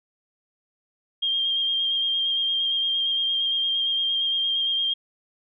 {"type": "tone with vibrato", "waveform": "sine", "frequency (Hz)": 3208, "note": "G7", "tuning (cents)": 39, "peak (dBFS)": -21, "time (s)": [1.22, 4.94], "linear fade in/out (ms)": 10, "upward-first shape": "square", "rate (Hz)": 8.7, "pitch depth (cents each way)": 16, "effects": []}